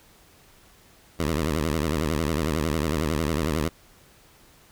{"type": "tone with vibrato", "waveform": "10% pulse", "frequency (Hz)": 77.8, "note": "D#2", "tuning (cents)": 0, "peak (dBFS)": -15, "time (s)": [1.19, 3.69], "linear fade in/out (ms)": 10, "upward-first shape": "sine", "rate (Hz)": 11, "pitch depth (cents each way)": 170, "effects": ["pink hiss -55 dBFS RMS until 4.71 s"]}